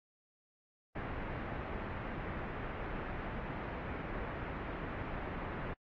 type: low-pass noise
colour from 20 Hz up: pink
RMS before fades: -41 dBFS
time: 0.95-5.74 s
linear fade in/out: 10 ms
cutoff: 2100 Hz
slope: 24 dB/octave
effects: AAC 32 kbps